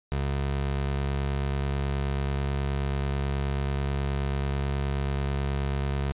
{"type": "tone", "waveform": "25% pulse", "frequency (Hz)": 69.3, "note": "C#2", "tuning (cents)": 0, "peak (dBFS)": -22, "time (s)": [0.12, 6.12], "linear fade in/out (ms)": 0, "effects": ["resampled to 8000 Hz"]}